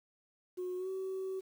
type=tone with pitch glide; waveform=sine; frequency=363.5 to 379.8 Hz; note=F#4 to F#4; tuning=-31 to +45 cents; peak=-34 dBFS; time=0.57-1.41 s; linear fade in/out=20 ms; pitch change=+76 cents; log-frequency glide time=0.77-0.89 s; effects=tanh soft clip ceiling -33 dBFS + 10-bit